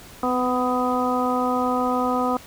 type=harmonic tone with a mistuned harmonic; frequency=250 Hz; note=B3; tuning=21 cents sharp; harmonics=1 / 2 / 3 / 4 / 5; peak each=-24 / -26 / -26 / -28 / -26 dBFS; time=0.23-2.37 s; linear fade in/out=2 ms; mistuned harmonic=1; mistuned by=+19 cents; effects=pink hiss -44 dBFS RMS until 2.46 s